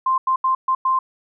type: tone bursts at uneven times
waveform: sine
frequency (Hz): 1046.5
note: C6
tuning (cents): 0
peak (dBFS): -15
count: 5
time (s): 0.06-0.18 / 0.27-0.36 / 0.44-0.55 / 0.68-0.75 / 0.85-0.99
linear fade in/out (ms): 5
effects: none